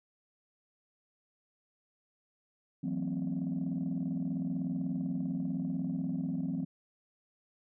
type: chord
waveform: sine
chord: F# half-diminished seventh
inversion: third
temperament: equal with one note detuned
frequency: 164.81 / 185 / 225.8 / 261.6 Hz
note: E3 / F#3 / A3 / C4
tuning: 0 / 0 / +45 / 0 cents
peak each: -36 / -35 / -40 / -34 dBFS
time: 2.83-6.65 s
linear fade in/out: 10 ms
effects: tanh soft clip ceiling -26 dBFS